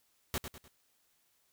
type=noise with echo; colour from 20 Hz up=pink; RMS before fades=-34 dBFS; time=0.34-0.38 s; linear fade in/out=0 ms; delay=100 ms; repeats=3; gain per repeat=-8 dB; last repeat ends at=0.68 s; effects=white hiss -73 dBFS RMS until 1.52 s